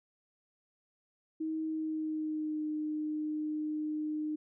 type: tone with pitch glide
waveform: sine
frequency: 316.6 to 305.5 Hz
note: D#4 to D#4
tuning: +30 to -32 cents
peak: -32 dBFS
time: 1.4-4.36 s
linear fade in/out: 10 ms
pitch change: -62 cents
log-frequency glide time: 1.63-2.67 s
effects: none